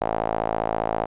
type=tone with band-pass filter; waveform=sawtooth; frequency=55 Hz; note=A1; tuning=in tune; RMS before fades=-25 dBFS; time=0.01-1.06 s; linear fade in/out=10 ms; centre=720 Hz; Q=2.9; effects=resampled to 8000 Hz